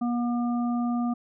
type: harmonic tone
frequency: 240 Hz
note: B3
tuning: 49 cents flat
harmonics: 1 / 3 / 5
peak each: -24 / -34 / -38 dBFS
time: 0.01-1.14 s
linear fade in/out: 10 ms
effects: none